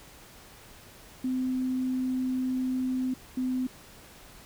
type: tone pair in turn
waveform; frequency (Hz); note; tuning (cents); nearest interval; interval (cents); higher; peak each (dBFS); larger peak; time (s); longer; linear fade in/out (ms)
sine; 256.8 / 255.5; C4 / C4; -32 / -41; unison; 9; first; -26; neither; 1.24-3.14 / 3.37-3.67; first; 5
effects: pink hiss -51 dBFS RMS until 4.45 s